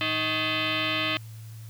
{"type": "tone with frequency modulation", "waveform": "sine", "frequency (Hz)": 311.1, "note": "D#4", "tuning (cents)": 0, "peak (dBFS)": -24, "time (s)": [0.01, 1.17], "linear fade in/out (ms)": 0, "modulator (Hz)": 471, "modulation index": 7.2, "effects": ["added 111 Hz sine -39 dBFS peak until 1.69 s", "white hiss -54 dBFS RMS until 1.69 s"]}